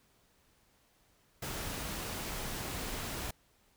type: noise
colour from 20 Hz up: pink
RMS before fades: -39 dBFS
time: 1.42-3.31 s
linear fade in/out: 5 ms
effects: pink hiss -69 dBFS RMS until 3.76 s